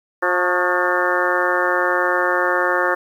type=harmonic tone with a mistuned harmonic; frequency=178.5 Hz; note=F3; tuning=38 cents sharp; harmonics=2 / 3 / 4 / 5 / 6 / 7 / 8 / 9 / 10; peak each=-24 / -22 / -28 / -26 / -24 / -26 / -24 / -26 / -23 dBFS; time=0.22-2.95 s; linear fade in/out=10 ms; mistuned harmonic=6; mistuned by=+58 cents; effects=8-bit